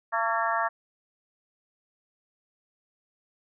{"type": "harmonic tone with a mistuned harmonic", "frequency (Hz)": 226.5, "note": "A#3", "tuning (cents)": -50, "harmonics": [3, 4, 5, 6, 7, 8], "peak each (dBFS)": [-30, -30, -29, -32, -33, -35], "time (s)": [0.12, 0.69], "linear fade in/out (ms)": 20, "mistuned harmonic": 7, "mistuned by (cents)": 68, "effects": []}